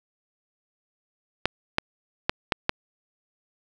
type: clicks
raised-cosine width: 0.3 ms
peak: -4 dBFS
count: 5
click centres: 1.456 / 1.784 / 2.295 / 2.522 / 2.694 s
effects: none